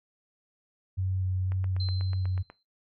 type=tone with vibrato; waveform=sine; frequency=93.4 Hz; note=F#2; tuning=17 cents sharp; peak=-26 dBFS; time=0.97-2.43 s; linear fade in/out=20 ms; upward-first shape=square; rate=2 Hz; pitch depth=10 cents each way
type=click train; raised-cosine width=0.5 ms; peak=-29 dBFS; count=9; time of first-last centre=1.52-2.5 s; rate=8.16 Hz
type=tone with exponential decay; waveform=sine; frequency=4100 Hz; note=C8; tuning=36 cents flat; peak=-34 dBFS; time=1.8-2.63 s; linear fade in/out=2 ms; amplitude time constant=180 ms
effects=noise-tail reverb RT60 0.2 s tail -19 dB re dry